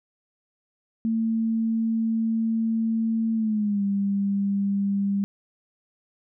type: tone with pitch glide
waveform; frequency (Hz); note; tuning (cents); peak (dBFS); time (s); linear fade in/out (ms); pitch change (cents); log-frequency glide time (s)
sine; 224.9 to 199.21; A3 to G3; +38 to +28; -21; 1.05-5.24; 0; -210; 3.34-3.83
effects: none